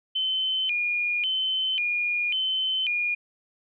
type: tone with vibrato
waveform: sine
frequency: 2729 Hz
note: F7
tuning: 41 cents flat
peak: -23 dBFS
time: 0.15-3.15 s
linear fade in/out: 10 ms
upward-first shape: square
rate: 0.92 Hz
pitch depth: 200 cents each way
effects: none